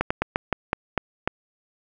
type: slowing click train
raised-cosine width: 0.5 ms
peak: -6 dBFS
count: 8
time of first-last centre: 0.01-1.276 s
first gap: 95 ms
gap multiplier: 1.21
effects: none